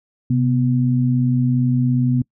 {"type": "tone pair together", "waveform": "sine", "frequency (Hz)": [129.55, 246.9], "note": ["C3", "B3"], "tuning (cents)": [-17, 0], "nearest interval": "major seventh", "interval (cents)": 1117, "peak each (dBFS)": [-16, -18], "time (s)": [0.3, 2.22], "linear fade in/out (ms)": 5, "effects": ["noise-tail reverb RT60 0.1 s tail -25 dB re dry"]}